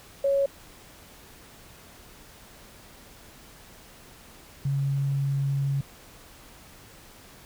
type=tone pair in turn; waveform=sine; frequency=554.4 / 138.6 Hz; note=C#5 / C#3; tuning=0 / 0 cents; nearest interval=2 octaves; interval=2400 cents; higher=first; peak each=-20 / -23 dBFS; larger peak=first; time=0.24-0.46 / 4.65-5.81 s; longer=second; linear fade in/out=5 ms; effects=pink hiss -50 dBFS RMS until 7.45 s